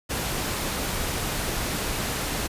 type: noise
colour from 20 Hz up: pink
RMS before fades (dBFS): -28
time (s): 0.09-2.48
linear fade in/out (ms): 20
effects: resampled to 32000 Hz